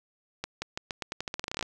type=accelerating click train; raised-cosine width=0.2 ms; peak=-15 dBFS; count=18; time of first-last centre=0.44-1.627 s; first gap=180 ms; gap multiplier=0.86; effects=none